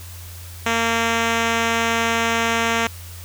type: tone with low-pass filter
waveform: 5% pulse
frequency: 229.5 Hz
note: A#3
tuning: 27 cents flat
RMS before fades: -20 dBFS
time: 0.66-2.87 s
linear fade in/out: 2 ms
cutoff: 5800 Hz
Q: 0.88
effects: added 87 Hz sine -35 dBFS peak until 3.24 s + white hiss -41 dBFS RMS until 3.24 s